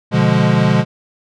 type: chord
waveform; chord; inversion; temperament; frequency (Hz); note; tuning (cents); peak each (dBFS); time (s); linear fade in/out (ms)
square; B diminished seventh; none; equal; 123.47 / 146.83 / 174.61 / 207.7; B2 / D3 / F3 / Ab3; 0 / 0 / 0 / 0; -17; 0.11-0.85; 50
effects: low-pass 4000 Hz 12 dB/octave